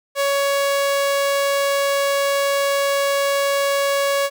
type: tone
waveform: sawtooth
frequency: 559 Hz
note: C#5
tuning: 14 cents sharp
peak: -13 dBFS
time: 0.15-4.3 s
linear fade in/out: 50 ms
effects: none